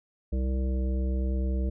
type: harmonic tone with a mistuned harmonic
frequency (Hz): 65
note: C2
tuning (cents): -11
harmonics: 1 / 3 / 5 / 7 / 9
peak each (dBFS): -25 / -35 / -39 / -42 / -44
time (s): 0.32-1.7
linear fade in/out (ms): 10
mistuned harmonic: 1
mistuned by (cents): -23
effects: none